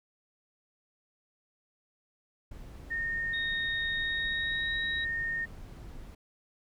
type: noise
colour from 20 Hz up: brown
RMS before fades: -45 dBFS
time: 2.51-6.15 s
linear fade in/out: 5 ms
type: tone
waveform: sine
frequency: 1837 Hz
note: A#6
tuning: 26 cents flat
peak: -30 dBFS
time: 2.9-5.46 s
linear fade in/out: 20 ms
type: tone with pitch glide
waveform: sine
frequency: 3729 to 3834 Hz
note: A#7 to A#7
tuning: 0 to +48 cents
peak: -35 dBFS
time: 3.33-5.05 s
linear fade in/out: 10 ms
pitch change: +48 cents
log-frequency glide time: 3.96-4.78 s
effects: none